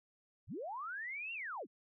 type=linear two-way sweep; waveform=sine; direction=up then down; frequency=52.9 to 2794 to 149.4 Hz; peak=-40 dBFS; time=0.47-1.67 s; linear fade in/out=50 ms; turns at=1.33 s; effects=none